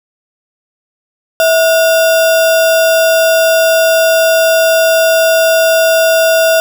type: tone with sample-and-hold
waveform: sine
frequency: 652 Hz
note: E5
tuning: 19 cents flat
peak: -6 dBFS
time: 1.4-6.6 s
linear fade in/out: 0 ms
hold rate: 2100 Hz
effects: none